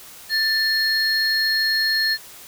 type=tone pair together; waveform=triangle; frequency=1772 / 4270 Hz; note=A6 / C8; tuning=+12 / +34 cents; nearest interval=octave + minor third; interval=1522 cents; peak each=-19 dBFS; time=0.29-2.18 s; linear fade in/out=50 ms; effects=white hiss -42 dBFS RMS until 2.47 s